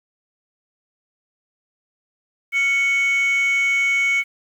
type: tone with frequency modulation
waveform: sine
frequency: 2217 Hz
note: C#7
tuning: in tune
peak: -13 dBFS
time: 2.52-4.24 s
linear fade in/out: 50 ms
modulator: 829 Hz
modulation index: 0.24
effects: tanh soft clip ceiling -15 dBFS + 8-bit